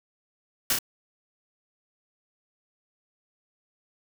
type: noise with echo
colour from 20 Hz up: white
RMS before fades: -23 dBFS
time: 0.7-0.73 s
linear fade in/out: 2 ms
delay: 29 ms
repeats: 2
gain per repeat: -3 dB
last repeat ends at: 0.788 s
effects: none